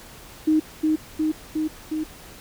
sine tone with echo, 311.1 Hz, D#4, in tune, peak -15 dBFS, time 0.47-0.6 s, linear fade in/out 10 ms, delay 360 ms, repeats 4, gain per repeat -2 dB, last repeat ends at 2.04 s, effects pink hiss -44 dBFS RMS until 2.4 s

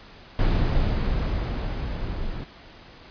brown noise with level ramp, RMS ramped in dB -20 to -31 dBFS, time 0.39-2.44 s, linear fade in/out 0 ms, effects pink hiss -47 dBFS RMS until 3.1 s + resampled to 11025 Hz

